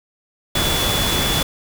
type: tone in noise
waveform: sine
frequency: 3439 Hz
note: A7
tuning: 40 cents flat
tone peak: -22 dBFS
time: 0.55-1.43 s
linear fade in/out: 5 ms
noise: pink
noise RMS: -20 dBFS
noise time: 0.55-1.43 s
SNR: -5 dB
effects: none